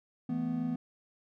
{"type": "chord", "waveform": "triangle", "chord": "E suspended fourth", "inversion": "none", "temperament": "just", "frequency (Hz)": [164.81, 219.8, 247.2], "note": ["E3", "A3", "B3"], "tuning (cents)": [0, -2, 2], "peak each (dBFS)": [-35, -36, -30], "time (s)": [0.29, 0.76], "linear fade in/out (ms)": 5, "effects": []}